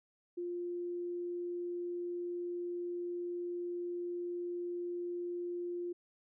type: tone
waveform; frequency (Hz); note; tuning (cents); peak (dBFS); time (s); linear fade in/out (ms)
sine; 350.5; F4; +6; -36; 0.37-5.93; 10
effects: none